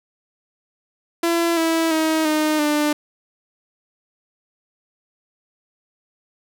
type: tone with pitch steps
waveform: sawtooth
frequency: 337.5 / 327.1 / 317.1 / 307.4 / 297.9 Hz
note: E4 / E4 / D#4 / D#4 / D4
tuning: +41 / -13 / +33 / -21 / +25 cents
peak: -13 dBFS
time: 1.23-2.93 s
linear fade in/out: 5 ms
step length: 340 ms
effects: none